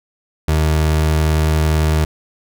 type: tone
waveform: 30% pulse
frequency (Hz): 77.78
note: D#2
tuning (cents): 0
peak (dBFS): -10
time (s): 0.48-2.05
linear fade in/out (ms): 5
effects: none